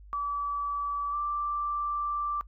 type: tone pair in turn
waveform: sine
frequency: 1151 / 1173.8 Hz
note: D6 / D6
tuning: -35 / -1 cents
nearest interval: unison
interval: 34 cents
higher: second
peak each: -28 dBFS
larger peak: neither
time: 0.13-1.13 / 1.13-2.41 s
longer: second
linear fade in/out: 0 ms
effects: noise-tail reverb RT60 0.1 s tail -20 dB re dry + added 50 Hz sine -47 dBFS peak until 2.47 s